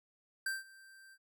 square tone with ADSR envelope, 1568 Hz, G6, in tune, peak -33 dBFS, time 0.46-1.18 s, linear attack 4 ms, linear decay 170 ms, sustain -23 dB, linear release 52 ms, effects none

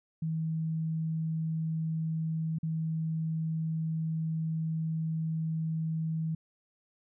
sine tone with dropouts, 160.4 Hz, E3, 47 cents flat, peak -29 dBFS, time 0.22-6.35 s, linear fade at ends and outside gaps 5 ms, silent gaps 2.586-2.63 s, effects none

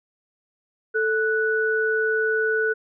sine tone pair together, 440 / 1480 Hz, A4 / F#6, 0 / 0 cents, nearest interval octave + major sixth, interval 2100 cents, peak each -22 dBFS, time 0.94-2.74 s, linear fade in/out 20 ms, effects none

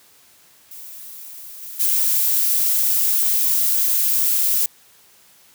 violet noise with level steps, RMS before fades -37 / -34 / -18 dBFS, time 0.71-4.66 s, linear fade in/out 2 ms, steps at 1.61 / 1.79 s, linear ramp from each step 20 ms, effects white hiss -52 dBFS RMS until 5.54 s + high-pass 60 Hz 12 dB/octave

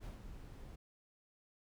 brown noise with ADSR envelope, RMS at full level -45 dBFS, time 0-0.76 s, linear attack 42 ms, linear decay 140 ms, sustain -6 dB, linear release 10 ms, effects none

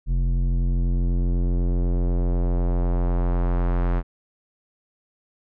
square tone with low-pass filter sweep, 44 Hz, F1, 14 cents sharp, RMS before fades -21 dBFS, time 0.06-4.03 s, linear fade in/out 50 ms, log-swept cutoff 150 to 1500 Hz, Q 1, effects none

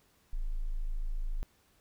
sine tone, 27 Hz, A0, 32 cents flat, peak -30 dBFS, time 0.33-1.43 s, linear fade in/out 0 ms, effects pink hiss -68 dBFS RMS until 1.8 s

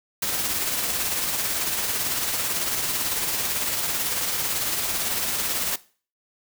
white noise with tremolo, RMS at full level -24 dBFS, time 0.22-5.76 s, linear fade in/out 5 ms, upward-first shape triangle, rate 18 Hz, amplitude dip 40%, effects noise-tail reverb RT60 0.4 s tail -19 dB re dry

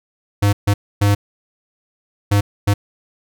square tone bursts at uneven times, 101.6 Hz, G#2, 38 cents flat, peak -12 dBFS, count 5, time 0.42-0.53 / 0.67-0.74 / 1.01-1.15 / 2.31-2.41 / 2.67-2.74 s, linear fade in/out 10 ms, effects none

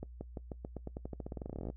accelerating click train, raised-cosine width 2 ms, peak -27 dBFS, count 26, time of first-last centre 0.03-1.701 s, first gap 180 ms, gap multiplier 0.9, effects noise-tail reverb RT60 0.1 s tail -21 dB re dry + added 60 Hz sine -47 dBFS peak until 1.76 s

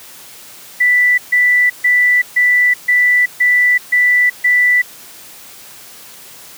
sine tone bursts, 1975.5 Hz, B6, in tune, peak -8 dBFS, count 8, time 0.8-4.82 s, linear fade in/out 10 ms, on 380 ms, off 140 ms, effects white hiss -37 dBFS RMS until 6.57 s + high-pass 80 Hz 12 dB/octave

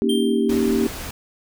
sine chord, Eb dominant seventh, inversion second, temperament equal with one note detuned, 233.1 / 277.2 / 315.1 / 392 Hz, Bb3 / Db4 / Eb4 / G4, 0 / 0 / +22 / 0 cents, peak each -20 / -24 / -25 / -21 dBFS, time 0.02-0.87 s, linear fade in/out 0 ms
square tone with exponential decay, 3171 Hz, G7, 19 cents sharp, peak -24 dBFS, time 0.09-0.78 s, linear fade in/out 5 ms, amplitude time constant 150 ms
pink noise, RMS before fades -32 dBFS, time 0.49-1.11 s, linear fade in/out 5 ms
effects none

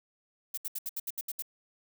violet noise bursts, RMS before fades -35 dBFS, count 9, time 0.54-1.423 s, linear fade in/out 5 ms, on 35 ms, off 71 ms, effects none

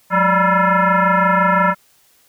sine tone with frequency modulation, 180.6 Hz, F#3, 42 cents flat, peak -11 dBFS, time 0.1-1.75 s, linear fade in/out 50 ms, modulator 387 Hz, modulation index 4.1, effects white hiss -55 dBFS RMS until 2.28 s

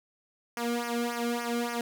sawtooth tone with flanger, 237.3 Hz, A#3, 31 cents sharp, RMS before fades -31 dBFS, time 0.57-1.81 s, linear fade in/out 2 ms, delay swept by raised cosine 0.25 to 1.14 ms, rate 3.5 Hz, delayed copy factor -0.95, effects none

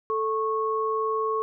sine tone pair together, 440 / 1099.2 Hz, A4 / C#6, 0 / -15 cents, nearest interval octave + major third, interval 1585 cents, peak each -26 dBFS, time 0.1-1.42 s, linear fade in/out 0 ms, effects none

